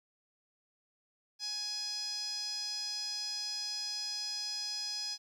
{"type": "tone with band-pass filter", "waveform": "sawtooth", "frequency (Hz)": 836, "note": "G#5", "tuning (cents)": 11, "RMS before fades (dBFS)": -38, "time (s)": [1.39, 5.18], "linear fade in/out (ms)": 50, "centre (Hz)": 5100, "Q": 9.2, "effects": ["12-bit"]}